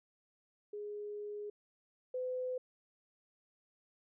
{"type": "tone pair in turn", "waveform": "sine", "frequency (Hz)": [415.3, 507], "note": ["G#4", "B4"], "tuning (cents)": [0, 45], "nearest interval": "minor third", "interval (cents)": 345, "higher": "second", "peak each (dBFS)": [-40, -35], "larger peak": "second", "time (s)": [[0.73, 1.5], [2.14, 2.58]], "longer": "first", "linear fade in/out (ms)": 5, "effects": []}